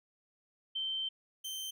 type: tone pair in turn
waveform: sine / sawtooth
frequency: 3111 / 3111 Hz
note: G7 / G7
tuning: -14 / -14 cents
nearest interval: unison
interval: 0 cents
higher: neither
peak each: -33 / -35 dBFS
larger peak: first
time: 0.75-1.09 / 1.44-1.71 s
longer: first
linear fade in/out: 10 ms
effects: none